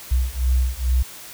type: beating tone pair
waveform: sine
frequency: 61.74 / 64.04 Hz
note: B1 / C2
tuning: 0 / -37 cents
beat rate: 2.3 Hz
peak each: -20 dBFS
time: 0.11-1.03 s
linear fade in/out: 10 ms
effects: white hiss -39 dBFS RMS until 1.33 s